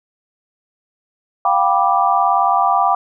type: chord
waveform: sine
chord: G dominant seventh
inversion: third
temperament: just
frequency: 705.6 / 784 / 980 / 1176 Hz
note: F5 / G5 / B5 / D6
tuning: +18 / 0 / -14 / +2 cents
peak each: -18 / -16 / -19 / -17 dBFS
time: 1.45-2.95 s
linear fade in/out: 2 ms
effects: none